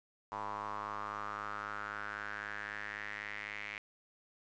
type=tone with band-pass filter sweep; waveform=square; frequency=51.91 Hz; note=G#1; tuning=in tune; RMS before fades=-42 dBFS; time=0.32-3.78 s; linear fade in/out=0 ms; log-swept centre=980 to 2200 Hz; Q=5.2; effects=resampled to 16000 Hz + 10-bit